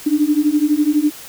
sine beating tone pair, 291.9 / 303.9 Hz, D4 / D#4, -10 / -41 cents, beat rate 12 Hz, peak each -16 / -15 dBFS, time 0.06-1.11 s, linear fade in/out 10 ms, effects white hiss -36 dBFS RMS until 1.28 s

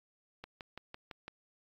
click train, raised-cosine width 0.3 ms, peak -28 dBFS, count 6, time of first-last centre 0.44-1.28 s, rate 5.95 Hz, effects AAC 48 kbps

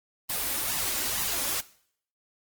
white noise with flanger, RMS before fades -29 dBFS, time 0.29-1.61 s, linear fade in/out 10 ms, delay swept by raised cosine 1 to 3.6 ms, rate 2.2 Hz, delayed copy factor +0.65, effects noise-tail reverb RT60 0.6 s tail -19 dB re dry + Opus 24 kbps

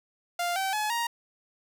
sawtooth tone with pitch steps, 698.5 / 770.6 / 850.1 / 937.8 Hz, F5 / G5 / G#5 / A#5, 0 / -30 / +40 / +10 cents, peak -23 dBFS, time 0.39-1.07 s, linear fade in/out 5 ms, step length 170 ms, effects none

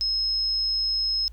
sine tone, 5160 Hz, E8, 38 cents flat, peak -22 dBFS, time 0.01-1.28 s, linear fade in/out 0 ms, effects added 55 Hz sine -40 dBFS peak until 1.32 s + pink hiss -64 dBFS RMS until 1.32 s

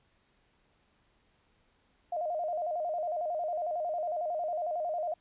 sine tone with vibrato, 660 Hz, E5, 2 cents sharp, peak -30 dBFS, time 2.12-5.14 s, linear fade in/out 5 ms, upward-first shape square, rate 11 Hz, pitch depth 110 cents each way, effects pink hiss -70 dBFS RMS until 5.2 s + resampled to 8000 Hz

